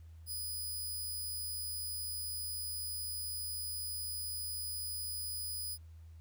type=tone; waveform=5% pulse; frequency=4978 Hz; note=D#8; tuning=in tune; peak=-31 dBFS; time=0.26-5.78 s; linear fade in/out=50 ms; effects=added 81 Hz sine -50 dBFS peak until 6.2 s + pink hiss -73 dBFS RMS until 6.2 s